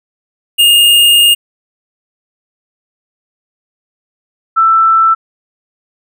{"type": "tone pair in turn", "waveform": ["square", "sine"], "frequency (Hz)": [2833, 1328.5], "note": ["F7", "E6"], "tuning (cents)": [24, 13], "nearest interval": "octave + minor second", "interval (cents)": 1311, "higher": "first", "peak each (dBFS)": -5, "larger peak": "neither", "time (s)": [[0.58, 1.35], [4.56, 5.15]], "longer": "first", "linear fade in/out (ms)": 20, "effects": []}